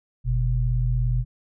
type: tone pair together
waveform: sine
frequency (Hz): 46.25 / 123.47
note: F#1 / B2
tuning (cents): 0 / 0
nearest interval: octave + perfect fourth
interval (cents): 1700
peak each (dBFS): -22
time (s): 0.24-1.25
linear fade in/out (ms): 50
effects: none